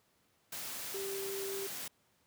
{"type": "tone in noise", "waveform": "sine", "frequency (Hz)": 392, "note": "G4", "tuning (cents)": 0, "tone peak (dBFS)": -38, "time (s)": [0.94, 1.67], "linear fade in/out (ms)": 5, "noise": "white", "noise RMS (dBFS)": -42, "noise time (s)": [0.52, 1.88], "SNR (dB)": 1, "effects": ["pink hiss -72 dBFS RMS until 2.26 s", "high-pass 100 Hz 12 dB/octave"]}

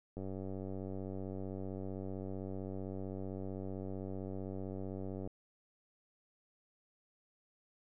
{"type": "click train", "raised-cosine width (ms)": 2, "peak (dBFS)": -30, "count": 489, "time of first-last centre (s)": [0.17, 5.275], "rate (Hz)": 95.6, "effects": []}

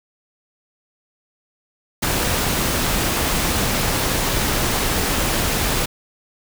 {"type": "noise", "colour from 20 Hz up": "pink", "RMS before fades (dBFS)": -20, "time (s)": [2.02, 5.86], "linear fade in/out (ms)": 10, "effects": []}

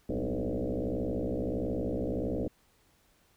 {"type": "tone with frequency modulation", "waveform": "sine", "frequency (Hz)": 116.54, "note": "A#2", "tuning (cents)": 0, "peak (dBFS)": -29, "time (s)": [0.09, 2.48], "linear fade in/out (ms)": 5, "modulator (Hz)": 61.5, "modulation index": 7.6, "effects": ["pink hiss -67 dBFS RMS until 3.36 s"]}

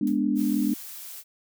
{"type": "chord", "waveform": "sine", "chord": "G# diminished", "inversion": "none", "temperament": "equal", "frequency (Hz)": [207.7, 246.9, 293.7], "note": ["G#3", "B3", "D4"], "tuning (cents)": [0, 0, 0], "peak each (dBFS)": [-26, -26, -25], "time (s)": [0.01, 0.74], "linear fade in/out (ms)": 5}
{"type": "noise with exponential decay", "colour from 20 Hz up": "blue", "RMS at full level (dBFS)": -40, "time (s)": [0.07, 0.23], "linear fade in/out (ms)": 2, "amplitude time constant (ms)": 34}
{"type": "noise", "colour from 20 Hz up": "blue", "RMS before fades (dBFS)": -40, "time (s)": [0.35, 1.24], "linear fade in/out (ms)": 50}
{"effects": []}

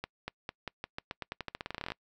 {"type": "accelerating click train", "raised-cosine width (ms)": 0.3, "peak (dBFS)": -20, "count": 23, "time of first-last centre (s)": [0.04, 1.92], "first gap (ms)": 240, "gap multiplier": 0.88, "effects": ["noise-tail reverb RT60 0.1 s tail -26 dB re dry"]}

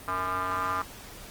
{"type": "tone with band-pass filter", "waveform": "square", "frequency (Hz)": 92.5, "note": "F#2", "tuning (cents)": 0, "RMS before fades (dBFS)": -29, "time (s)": [0.08, 0.82], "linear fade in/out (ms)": 0, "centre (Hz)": 1200, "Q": 6.2, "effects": ["pink hiss -45 dBFS RMS until 1.3 s", "Opus 24 kbps"]}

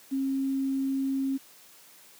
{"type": "tone with quantisation", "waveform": "sine", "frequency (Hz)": 269.8, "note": "C#4", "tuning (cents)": -47, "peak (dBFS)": -25, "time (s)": [0.11, 1.38], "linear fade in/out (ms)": 20, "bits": 9, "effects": ["white hiss -54 dBFS RMS until 2.19 s", "high-pass 150 Hz 12 dB/octave"]}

